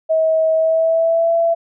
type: tone with pitch glide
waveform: sine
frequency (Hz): 640 to 669.9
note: D#5 to E5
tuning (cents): +49 to +28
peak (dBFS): -12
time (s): 0.09-1.55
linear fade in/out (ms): 20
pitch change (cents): +79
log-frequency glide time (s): 0.54-1.34
effects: none